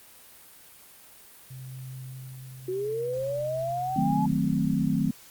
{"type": "tone with tremolo", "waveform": "sine", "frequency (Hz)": 130, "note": "C3", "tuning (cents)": -11, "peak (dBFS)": -36, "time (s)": [1.5, 4.35], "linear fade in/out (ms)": 10, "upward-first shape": "triangle", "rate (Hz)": 0.6, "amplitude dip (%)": 55}
{"type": "linear sweep", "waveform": "sine", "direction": "up", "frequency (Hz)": [362.8, 861], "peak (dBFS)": -27, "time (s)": [2.68, 4.26], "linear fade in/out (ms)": 5}
{"type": "chord", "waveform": "sine", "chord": "D# diminished seventh", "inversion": "none", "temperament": "equal with one note detuned", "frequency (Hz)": [155.56, 185, 220, 260.4], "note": ["D#3", "F#3", "A3", "C4"], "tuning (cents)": [0, 0, 0, -8], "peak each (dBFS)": -28, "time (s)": [3.96, 5.11], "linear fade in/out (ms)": 5}
{"effects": ["white hiss -51 dBFS RMS until 5.3 s", "Opus 32 kbps"]}